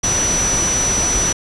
sine tone in noise, 5920 Hz, F#8, in tune, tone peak -16 dBFS, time 0.03-1.33 s, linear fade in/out 10 ms, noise pink, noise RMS -21 dBFS, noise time 0.03-1.33 s, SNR +2 dB, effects resampled to 24000 Hz

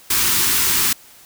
white band-stop noise, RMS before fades -17 dBFS, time 0.1-0.93 s, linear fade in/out 5 ms, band 420 to 900 Hz, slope 48 dB/octave, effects white hiss -46 dBFS RMS until 1.25 s

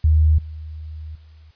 sine tone with level steps, 77.78 Hz, D#2, in tune, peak -11 / -30 / -43 dBFS, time 0.04-1.51 s, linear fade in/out 5 ms, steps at 0.38 / 1.15 s, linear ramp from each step 5 ms, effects white hiss -58 dBFS RMS until 1.55 s + resampled to 11025 Hz

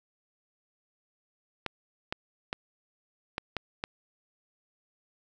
clicks, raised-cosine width 0.3 ms, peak -15 dBFS, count 6, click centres 1.663 / 2.125 / 2.529 / 3.381 / 3.567 / 3.839 s, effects none

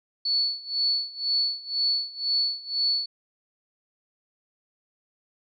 sine tone with tremolo, 4435 Hz, C#8, in tune, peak -20 dBFS, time 0.25-3.06 s, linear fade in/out 5 ms, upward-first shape sine, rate 2 Hz, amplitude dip 90%, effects none

